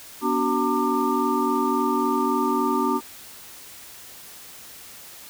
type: tone cluster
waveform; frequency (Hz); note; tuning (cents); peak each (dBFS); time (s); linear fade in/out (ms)
sine; 244.5 / 288.1 / 377 / 911 / 1190; B3 / D4 / F#4 / A#5 / D6; -17 / -33 / +32 / -40 / +22; -26; 0.21-3.01; 50
effects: white hiss -43 dBFS RMS until 5.29 s